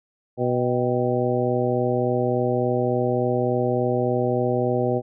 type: harmonic tone with a mistuned harmonic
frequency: 123.47 Hz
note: B2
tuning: in tune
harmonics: 1 / 2 / 3 / 4 / 5 / 6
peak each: -26 / -27 / -25 / -25 / -27 / -30 dBFS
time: 0.37-5.02 s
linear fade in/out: 50 ms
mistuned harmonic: 6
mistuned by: +85 cents
effects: none